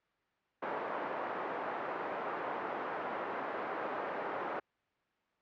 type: band-pass noise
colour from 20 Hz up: white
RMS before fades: -38 dBFS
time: 0.62-4.6 s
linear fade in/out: 10 ms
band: 370 to 1100 Hz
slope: 12 dB/octave
effects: white hiss -75 dBFS RMS until 5.41 s + low-pass 2000 Hz 12 dB/octave